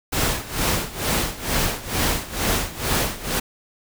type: noise with tremolo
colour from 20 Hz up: pink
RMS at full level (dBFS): -20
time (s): 0.12-3.4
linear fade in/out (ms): 10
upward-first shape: sine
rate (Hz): 2.2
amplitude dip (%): 85
effects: none